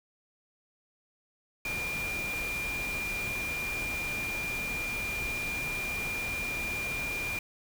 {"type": "tone in noise", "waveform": "sine", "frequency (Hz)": 2400, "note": "D7", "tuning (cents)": 37, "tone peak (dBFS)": -32, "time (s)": [1.65, 7.39], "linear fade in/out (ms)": 2, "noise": "pink", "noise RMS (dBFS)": -39, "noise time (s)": [1.65, 7.39], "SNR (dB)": 4, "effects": []}